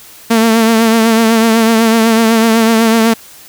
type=tone with vibrato; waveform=sawtooth; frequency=225.7 Hz; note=A3; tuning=44 cents sharp; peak=-3 dBFS; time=0.3-3.14 s; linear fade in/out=10 ms; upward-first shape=triangle; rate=8 Hz; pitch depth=49 cents each way; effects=white hiss -37 dBFS RMS until 3.48 s